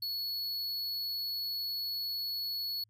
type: tone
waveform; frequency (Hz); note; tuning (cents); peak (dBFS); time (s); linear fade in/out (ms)
square; 4389; C#8; -18; -34; 0.02-2.84; 5
effects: added 107 Hz sine -67 dBFS peak until 2.89 s